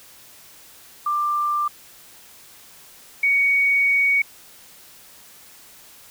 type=tone pair in turn; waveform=sine; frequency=1186 / 2239 Hz; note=D6 / C#7; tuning=+17 / +17 cents; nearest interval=major seventh; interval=1100 cents; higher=second; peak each=-19 / -15 dBFS; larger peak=second; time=1.06-1.68 / 3.23-4.22 s; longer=second; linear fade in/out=5 ms; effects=white hiss -47 dBFS RMS until 6.1 s